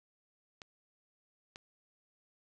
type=clicks; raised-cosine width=0.2 ms; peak=-29 dBFS; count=2; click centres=0.618 / 1.559 s; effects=resampled to 22050 Hz